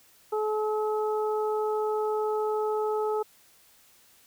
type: harmonic tone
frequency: 428.4 Hz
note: A4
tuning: 46 cents flat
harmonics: 1 / 2 / 3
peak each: -26 / -32 / -36 dBFS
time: 0.32-3.23 s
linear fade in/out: 10 ms
effects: white hiss -59 dBFS RMS until 4.26 s